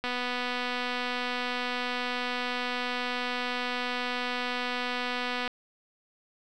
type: click train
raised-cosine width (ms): 0.3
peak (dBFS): -16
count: 1344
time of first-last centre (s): 0.04-5.477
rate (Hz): 247
effects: none